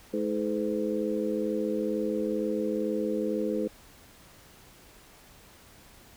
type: harmonic tone with a mistuned harmonic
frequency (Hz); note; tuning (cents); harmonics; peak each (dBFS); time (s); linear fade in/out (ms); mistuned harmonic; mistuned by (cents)
106.5; G#2; +44; 2 / 3 / 4 / 5; -32 / -32 / -32 / -32; 0.13-3.68; 10; 5; -81
effects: pink hiss -54 dBFS RMS until 6.16 s